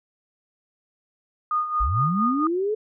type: tone with tremolo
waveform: sine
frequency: 1228 Hz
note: D#6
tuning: 23 cents flat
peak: -19 dBFS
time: 1.51-2.47 s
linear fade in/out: 2 ms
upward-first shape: sine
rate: 4.4 Hz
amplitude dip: 65%
type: linear sweep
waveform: sine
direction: up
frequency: 43.65 to 440 Hz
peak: -21 dBFS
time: 1.8-2.75 s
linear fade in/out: 10 ms
effects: none